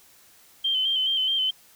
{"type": "tone with vibrato", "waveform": "sine", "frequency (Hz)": 3109, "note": "G7", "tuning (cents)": -15, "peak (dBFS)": -21, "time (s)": [0.64, 1.51], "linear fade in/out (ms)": 10, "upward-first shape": "square", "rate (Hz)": 4.7, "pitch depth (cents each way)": 34, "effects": ["white hiss -55 dBFS RMS until 1.75 s"]}